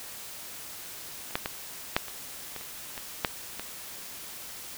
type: clicks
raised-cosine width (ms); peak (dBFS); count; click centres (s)
0.3; -27 / -10 / -14 / -6 / -24 / -21 / -27 / -21 / -7 / -19; 10; 1.309 / 1.355 / 1.459 / 1.965 / 2.083 / 2.563 / 2.611 / 2.978 / 3.248 / 3.596
effects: white hiss -42 dBFS RMS until 4.77 s